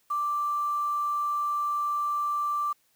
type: tone with quantisation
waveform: sine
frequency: 1174.7 Hz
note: D6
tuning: in tune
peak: -25 dBFS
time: 0.1-2.73 s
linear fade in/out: 10 ms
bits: 8
effects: white hiss -68 dBFS RMS until 2.95 s